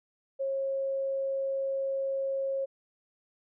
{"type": "tone", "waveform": "sine", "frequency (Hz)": 542, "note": "C#5", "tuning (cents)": -39, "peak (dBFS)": -28, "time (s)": [0.39, 2.66], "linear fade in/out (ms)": 20, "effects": []}